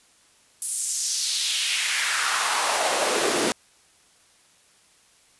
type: noise with high-pass filter sweep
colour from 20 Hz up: pink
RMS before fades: -24 dBFS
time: 0.62-3.52 s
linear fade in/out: 0 ms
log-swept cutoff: 10000 to 290 Hz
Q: 2.1
effects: white hiss -58 dBFS RMS until 5.39 s + resampled to 24000 Hz